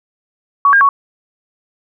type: tone with pitch steps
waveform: sine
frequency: 1125 / 1612 / 1115 Hz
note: C#6 / G6 / C#6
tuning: +25 / +48 / +10 cents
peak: -6 dBFS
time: 0.65-0.89 s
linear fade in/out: 2 ms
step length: 80 ms
effects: none